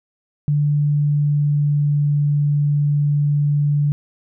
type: tone with pitch glide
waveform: sine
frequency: 146.83 to 145.82 Hz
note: D3 to D3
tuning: 0 to -12 cents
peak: -14 dBFS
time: 0.48-3.92 s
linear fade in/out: 0 ms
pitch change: -12 cents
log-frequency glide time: 0.76-2.1 s
effects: none